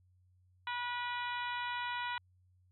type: harmonic tone with a mistuned harmonic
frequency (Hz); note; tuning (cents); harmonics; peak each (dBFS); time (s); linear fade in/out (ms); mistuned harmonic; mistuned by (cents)
485.9; B4; -28; 2 / 3 / 4 / 5 / 6 / 7 / 8; -38 / -42 / -44 / -46 / -48 / -49 / -50; 0.67-2.18; 2; 6; +26
effects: added 91 Hz sine -65 dBFS peak until 2.71 s